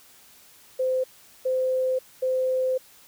sine tone bursts at uneven times, 516 Hz, C5, 24 cents flat, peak -21 dBFS, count 3, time 0.79-1.04 / 1.45-1.99 / 2.22-2.78 s, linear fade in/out 10 ms, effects white hiss -53 dBFS RMS until 3.07 s

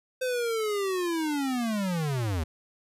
square linear sweep, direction down, 517 to 74.4 Hz, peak -27 dBFS, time 0.21-2.44 s, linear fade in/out 10 ms, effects resampled to 32000 Hz

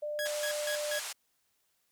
sine tone, 596 Hz, D5, 25 cents sharp, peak -33 dBFS, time 0.02-0.99 s, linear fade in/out 10 ms
sawtooth tone bursts, 1661.2 Hz, G#6, in tune, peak -30 dBFS, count 4, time 0.19-0.994 s, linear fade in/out 0 ms, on 81 ms, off 160 ms
white band-pass noise, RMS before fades -40 dBFS, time 0.25-1.13 s, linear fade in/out 10 ms, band 610 to 9800 Hz, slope 24 dB/octave
effects white hiss -75 dBFS RMS until 1.91 s

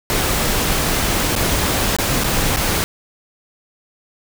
pink noise with dropouts, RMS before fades -18 dBFS, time 0.1-2.84 s, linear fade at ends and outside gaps 0 ms, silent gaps 1.353-1.362 / 1.965-1.986 / 2.237-2.243 / 2.562-2.57 s, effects none

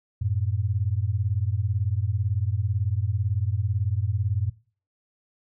sine beating tone pair, 92.5 / 110.5 Hz, F#2 / A2, 0 / +8 cents, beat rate 18 Hz, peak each -25 dBFS, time 0.21-4.5 s, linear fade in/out 10 ms, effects noise-tail reverb RT60 0.4 s tail -20 dB re dry

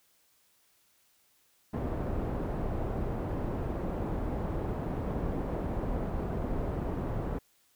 pink low-pass noise, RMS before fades -33 dBFS, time 1.73-7.39 s, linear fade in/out 10 ms, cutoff 700 Hz, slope 12 dB/octave, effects white hiss -68 dBFS RMS until 7.75 s

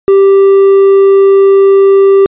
sine tone with hard clipping, 392 Hz, G4, in tune, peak -3 dBFS, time 0.08-2.26 s, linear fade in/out 0 ms, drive 3 dB, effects resampled to 8000 Hz

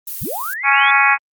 violet noise, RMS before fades -27 dBFS, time 0.07-0.54 s, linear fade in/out 5 ms
sine linear sweep, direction up, 43.78 to 3500 Hz, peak -23 dBFS, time 0.21-0.91 s, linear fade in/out 10 ms
harmonic tone, 277.2 Hz, C#4, in tune, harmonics 3 / 4 / 5 / 6 / 7 / 8 / 9, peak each -18 / -18 / -18 / -18 / -18 / -18 / -18 dBFS, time 0.63-1.18 s, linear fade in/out 50 ms
effects Opus 24 kbps

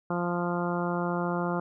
harmonic tone, 174.61 Hz, F3, in tune, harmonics 1 / 2 / 3 / 4 / 5 / 6 / 7 / 8, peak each -30 / -33 / -35 / -36 / -37 / -38 / -38 / -39 dBFS, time 0.1-1.6 s, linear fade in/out 5 ms, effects none

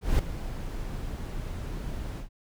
brown noise with ADSR envelope, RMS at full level -21 dBFS, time 0.01-2.29 s, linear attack 180 ms, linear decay 6 ms, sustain -13 dB, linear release 110 ms, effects none

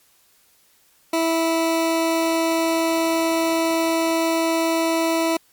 20% pulse tone, 328.1 Hz, E4, 8 cents flat, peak -13 dBFS, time 1.13-5.37 s, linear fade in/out 5 ms, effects white hiss -58 dBFS RMS until 5.52 s + MP3 96 kbps

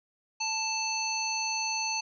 harmonic tone, 880 Hz, A5, in tune, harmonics 1 / 3 / 5 / 7, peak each -34 / -34 / -34 / -34 dBFS, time 0.4-2.01 s, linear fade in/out 10 ms, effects none

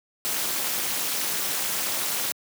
white noise with amplitude modulation, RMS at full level -23 dBFS, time 0.25-2.32 s, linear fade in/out 0 ms, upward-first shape sine, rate 246 Hz, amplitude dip 95%, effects high-pass 150 Hz 12 dB/octave

